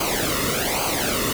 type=noise with flanger; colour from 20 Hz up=pink; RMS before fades=-23 dBFS; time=0-1.33 s; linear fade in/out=5 ms; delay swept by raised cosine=0.55 to 1.28 ms; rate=1.2 Hz; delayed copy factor=-0.75; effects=none